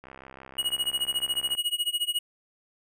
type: click train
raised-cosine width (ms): 0.5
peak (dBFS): -29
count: 101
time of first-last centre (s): 0.04-1.551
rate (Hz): 66.2
type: tone with tremolo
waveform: square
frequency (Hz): 2900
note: F#7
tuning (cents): -35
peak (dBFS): -23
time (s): 0.58-2.19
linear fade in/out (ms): 5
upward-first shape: sine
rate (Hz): 14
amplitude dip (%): 95
effects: none